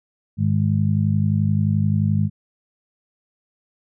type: harmonic tone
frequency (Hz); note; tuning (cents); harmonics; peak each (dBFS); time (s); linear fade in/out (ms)
51.5; G#1; -14; 2 / 3 / 4; -19 / -21 / -22; 0.37-2.3; 50
effects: none